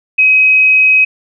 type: tone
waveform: sine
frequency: 2535 Hz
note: D#7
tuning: 32 cents sharp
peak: -5 dBFS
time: 0.18-1.05 s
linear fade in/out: 10 ms
effects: none